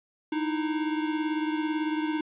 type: beating tone pair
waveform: square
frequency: 307 / 325 Hz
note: D#4 / E4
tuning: -23 / -24 cents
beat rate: 18 Hz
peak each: -28 / -34 dBFS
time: 0.32-2.21 s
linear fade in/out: 5 ms
effects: resampled to 8000 Hz + 10-bit